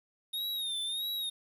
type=tone with vibrato; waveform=square; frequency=3700 Hz; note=A#7; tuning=14 cents flat; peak=-33 dBFS; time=0.33-1.3 s; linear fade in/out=10 ms; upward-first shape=sine; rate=1.6 Hz; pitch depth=84 cents each way; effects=10-bit